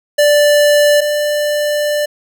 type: tone pair in turn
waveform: square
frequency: 587.3 / 591.7 Hz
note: D5 / D5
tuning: 0 / +13 cents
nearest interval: unison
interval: 13 cents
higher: second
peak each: -8 / -14 dBFS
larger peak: first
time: 0.18-1.01 / 1.01-2.06 s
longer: second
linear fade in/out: 10 ms
effects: none